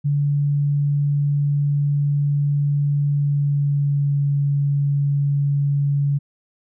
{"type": "tone with pitch glide", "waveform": "sine", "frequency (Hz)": [143.9, 142], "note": ["D3", "C#3"], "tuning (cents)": [-35, 42], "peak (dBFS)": -16, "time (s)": [0.04, 6.19], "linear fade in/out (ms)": 20, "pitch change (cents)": -23, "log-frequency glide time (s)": [3.08, 4.23], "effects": []}